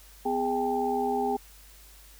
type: tone cluster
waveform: sine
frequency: 251.7 / 411.4 / 791 / 870 Hz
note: B3 / G#4 / G5 / A5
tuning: +33 / -16 / +15 / -20 cents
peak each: -32 / -29 / -28 / -37 dBFS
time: 0.25-1.37 s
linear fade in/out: 10 ms
effects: added 50 Hz sine -52 dBFS peak until 2.19 s + white hiss -54 dBFS RMS until 2.19 s